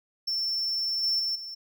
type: tone with level steps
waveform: triangle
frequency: 5390 Hz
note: E8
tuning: 38 cents sharp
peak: -25 / -22 / -25 / -35 dBFS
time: 0.27-1.55 s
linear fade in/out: 10 ms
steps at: 1.03 / 1.19 / 1.35 s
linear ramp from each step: 10 ms
effects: none